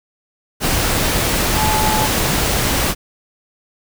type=tone in noise; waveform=sine; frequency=862 Hz; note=A5; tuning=36 cents flat; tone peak=-18 dBFS; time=1.55-2.09 s; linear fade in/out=50 ms; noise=pink; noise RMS=-17 dBFS; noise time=0.6-2.95 s; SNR=-4 dB; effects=none